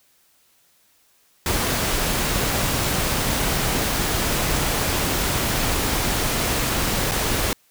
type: noise with dropouts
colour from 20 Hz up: pink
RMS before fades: -22 dBFS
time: 1.46-7.53 s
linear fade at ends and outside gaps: 1 ms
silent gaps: 7.113-7.118 s
effects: white hiss -60 dBFS RMS until 7.7 s